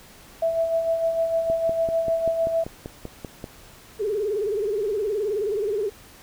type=tone with tremolo; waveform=sine; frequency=659.3 Hz; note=E5; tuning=in tune; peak=-18 dBFS; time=0.42-2.64 s; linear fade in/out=5 ms; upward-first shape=sine; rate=6.6 Hz; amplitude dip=50%
type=click train; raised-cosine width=2 ms; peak=-19 dBFS; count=11; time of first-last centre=1.5-3.442 s; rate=5.15 Hz
type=tone with vibrato; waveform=sine; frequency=415.3 Hz; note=G#4; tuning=in tune; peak=-22 dBFS; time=3.99-5.9 s; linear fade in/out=20 ms; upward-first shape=sine; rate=19 Hz; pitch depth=120 cents each way
effects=pink hiss -48 dBFS RMS until 6.22 s